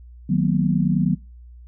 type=chord; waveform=sine; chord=B major seventh; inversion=first; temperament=equal with one note detuned; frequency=155.56 / 185 / 227.8 / 246.9 Hz; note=D#3 / F#3 / A#3 / B3; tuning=0 / 0 / -40 / 0 cents; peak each=-21 / -19 / -25 / -25 dBFS; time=0.29-1.15 s; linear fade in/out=10 ms; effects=noise-tail reverb RT60 0.3 s tail -24 dB re dry + added 60 Hz sine -40 dBFS peak until 1.67 s